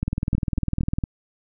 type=two click trains; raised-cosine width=5 ms; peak=-10 / -11 dBFS; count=20 / 4; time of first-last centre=0.03-0.985 / 0.35-1.038 s; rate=19.9 / 4.36 Hz; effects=none